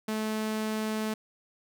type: tone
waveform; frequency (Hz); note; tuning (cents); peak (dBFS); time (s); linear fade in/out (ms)
sawtooth; 217; A3; -24; -25; 0.08-1.14; 5
effects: none